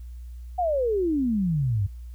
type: exponential sweep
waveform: sine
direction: down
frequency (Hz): 749 to 92.5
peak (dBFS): -21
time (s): 0.58-1.87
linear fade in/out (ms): 10
effects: added 60 Hz sine -36 dBFS peak until 2.14 s + white hiss -65 dBFS RMS until 2.14 s